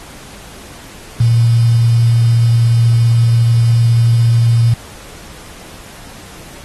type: tone with quantisation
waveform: sine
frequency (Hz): 116.54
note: A#2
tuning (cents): 0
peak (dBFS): -7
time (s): 1.2-4.74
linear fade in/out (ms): 5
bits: 5
effects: pink hiss -36 dBFS RMS until 6.64 s + AAC 32 kbps